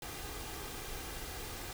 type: noise with comb filter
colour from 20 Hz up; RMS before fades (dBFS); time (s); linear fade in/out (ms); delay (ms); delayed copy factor
pink; -43; 0.02-1.73; 2; 2.5; +0.5
effects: none